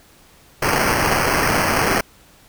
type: noise with sample-and-hold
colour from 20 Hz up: blue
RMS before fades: -18 dBFS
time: 0.62-2.01 s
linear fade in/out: 5 ms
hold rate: 3675 Hz
effects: pink hiss -50 dBFS RMS until 2.48 s